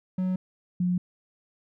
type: tone pair in turn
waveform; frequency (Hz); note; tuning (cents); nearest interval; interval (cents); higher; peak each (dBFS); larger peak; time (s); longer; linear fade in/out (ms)
triangle / sine; 185 / 179.11; F#3 / F3; 0 / +44; minor second; 56; first; -22; neither; 0.18-0.36 / 0.8-0.98; neither; 5
effects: none